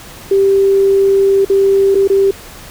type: tone with dropouts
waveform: sine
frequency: 392 Hz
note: G4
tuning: in tune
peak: -7 dBFS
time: 0.31-2.31 s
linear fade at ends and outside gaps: 5 ms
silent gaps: 1.449-1.498 / 1.947-1.952 / 2.076-2.099 s
effects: pink hiss -34 dBFS RMS until 2.7 s